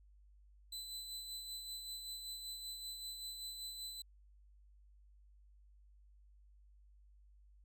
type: tone with tremolo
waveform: sawtooth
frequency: 4015 Hz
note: B7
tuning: 28 cents sharp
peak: -40 dBFS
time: 0.72-4.02 s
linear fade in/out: 5 ms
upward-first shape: sine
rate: 5.2 Hz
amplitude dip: 40%
effects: added 50 Hz sine -61 dBFS peak until 7.64 s